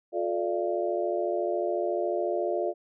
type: tone cluster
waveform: sine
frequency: 356.3 / 436.1 / 590 / 684 Hz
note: F4 / A4 / D5 / F5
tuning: +35 / -15 / +8 / -36 cents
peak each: -30 / -33 / -30 / -32 dBFS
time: 0.12-2.74 s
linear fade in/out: 50 ms
effects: none